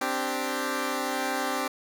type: chord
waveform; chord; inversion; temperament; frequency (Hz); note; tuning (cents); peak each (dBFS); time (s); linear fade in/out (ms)
10% pulse; C suspended second; none; equal; 261.6 / 293.7 / 392; C4 / D4 / G4; 0 / 0 / 0; -22 / -24 / -25; 0.01-1.68; 5
effects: none